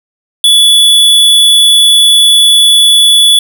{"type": "tone", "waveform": "square", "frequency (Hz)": 3430, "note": "A7", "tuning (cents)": -45, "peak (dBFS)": -3, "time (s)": [0.44, 3.39], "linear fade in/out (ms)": 2, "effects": []}